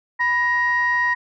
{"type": "tone pair together", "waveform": "sine", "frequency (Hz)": [987.8, 1879.9], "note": ["B5", "A#6"], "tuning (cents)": [0, 14], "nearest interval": "major seventh", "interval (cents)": 1114, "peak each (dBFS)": [-21, -17], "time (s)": [0.19, 1.15], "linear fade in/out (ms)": 20, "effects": ["tanh soft clip ceiling -11 dBFS"]}